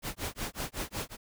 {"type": "noise with tremolo", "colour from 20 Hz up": "pink", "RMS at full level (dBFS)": -34, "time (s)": [0.02, 1.17], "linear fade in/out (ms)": 50, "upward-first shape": "sine", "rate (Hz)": 5.4, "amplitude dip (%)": 100, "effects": []}